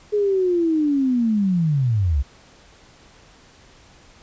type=linear sweep; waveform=sine; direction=down; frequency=423 to 61.74 Hz; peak=-16 dBFS; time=0.12-2.23 s; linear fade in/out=20 ms; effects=pink hiss -50 dBFS RMS until 4.22 s + resampled to 16000 Hz